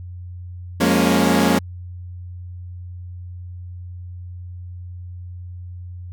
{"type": "chord", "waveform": "sawtooth", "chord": "Bb minor seventh", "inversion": "second", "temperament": "equal with one note detuned", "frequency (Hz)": [178.08, 207.7, 233.1, 277.2], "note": ["F3", "Ab3", "Bb3", "Db4"], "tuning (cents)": [34, 0, 0, 0], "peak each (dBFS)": -16, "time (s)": [0.8, 1.59], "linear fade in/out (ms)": 10, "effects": ["added 89 Hz sine -31 dBFS peak until 6.12 s"]}